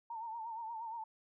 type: tone with vibrato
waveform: sine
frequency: 908 Hz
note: A#5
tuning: 46 cents flat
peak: -40 dBFS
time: 0.1-1.04 s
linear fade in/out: 5 ms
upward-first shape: sine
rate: 8.5 Hz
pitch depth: 70 cents each way
effects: none

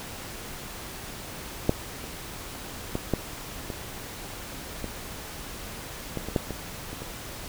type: clicks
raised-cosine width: 2 ms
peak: -6 / -24 / -14 / -9 / -19 / -19 / -17 / -20 / -9 / -19 / -23 / -23 dBFS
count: 12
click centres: 1.694 / 2.041 / 2.954 / 3.137 / 3.702 / 4.843 / 6.173 / 6.286 / 6.362 / 6.507 / 6.93 / 7.02 s
effects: pink hiss -39 dBFS RMS until 7.48 s

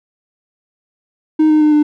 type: tone with pitch steps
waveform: triangle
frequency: 311.1 / 307 / 302.9 / 298.9 Hz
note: D#4 / D#4 / D#4 / D4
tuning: 0 / -23 / -46 / +31 cents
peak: -5 dBFS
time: 1.39-1.83 s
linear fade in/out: 10 ms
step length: 110 ms
effects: tanh soft clip ceiling -1 dBFS

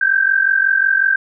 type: tone pair together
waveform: sine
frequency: 1554.5 / 1600 Hz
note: G6 / G6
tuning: -15 / +35 cents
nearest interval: unison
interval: 50 cents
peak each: -14 / -15 dBFS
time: 0.01-1.16 s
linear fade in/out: 5 ms
effects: none

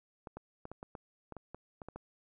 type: clicks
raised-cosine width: 1 ms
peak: -30 dBFS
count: 12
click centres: 0.272 / 0.37 / 0.654 / 0.716 / 0.829 / 0.952 / 1.323 / 1.367 / 1.546 / 1.818 / 1.886 / 1.96 s
effects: none

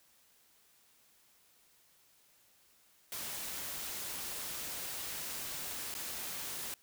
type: noise with dropouts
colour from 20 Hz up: white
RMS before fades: -41 dBFS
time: 3.12-6.74 s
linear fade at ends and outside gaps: 1 ms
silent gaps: 5.941-5.95 s
effects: white hiss -67 dBFS RMS until 6.82 s

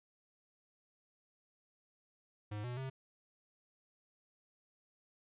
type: tone with pitch steps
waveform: square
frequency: 104.9 / 122.8 / 132.8 Hz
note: G#2 / B2 / C3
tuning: +18 / -9 / +26 cents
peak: -40 dBFS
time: 2.51-2.9 s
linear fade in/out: 10 ms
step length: 130 ms
effects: resampled to 8000 Hz

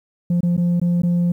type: tone with dropouts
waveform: sine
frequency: 174.3 Hz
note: F3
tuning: 3 cents flat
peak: -12 dBFS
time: 0.3-1.32 s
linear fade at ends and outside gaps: 5 ms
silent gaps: 0.407-0.431 / 0.567-0.577 / 0.799-0.815 / 1.02-1.033 s
effects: tanh soft clip ceiling -14 dBFS + 9-bit

